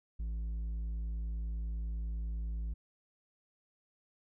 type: tone with low-pass filter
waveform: square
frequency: 55 Hz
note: A1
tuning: in tune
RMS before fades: -37 dBFS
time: 0.19-2.74 s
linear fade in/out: 10 ms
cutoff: 120 Hz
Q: 0.53
effects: none